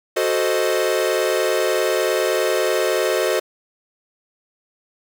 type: chord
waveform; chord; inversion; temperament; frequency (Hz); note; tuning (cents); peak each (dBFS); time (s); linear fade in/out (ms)
45% pulse; F# diminished seventh; none; equal; 370 / 440 / 523.3 / 622.3; F#4 / A4 / C5 / Eb5; 0 / 0 / 0 / 0; -23; 0.16-3.4; 10
effects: none